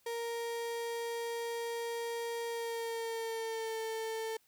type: tone with pitch glide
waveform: 35% pulse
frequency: 466.2 to 445.7 Hz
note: A#4 to A4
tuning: 0 to +22 cents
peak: -34 dBFS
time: 0.06-4.37 s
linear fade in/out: 5 ms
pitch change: -78 cents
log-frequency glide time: 2.47-3.77 s
effects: white hiss -70 dBFS RMS until 4.47 s